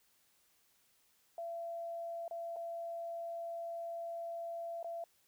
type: tone with dropouts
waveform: sine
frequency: 675 Hz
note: E5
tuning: 41 cents sharp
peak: -39 dBFS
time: 1.38-5.04 s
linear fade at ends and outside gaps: 2 ms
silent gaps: 2.28-2.31 / 2.561-2.566 / 4.829-4.844 s
effects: white hiss -72 dBFS RMS until 5.27 s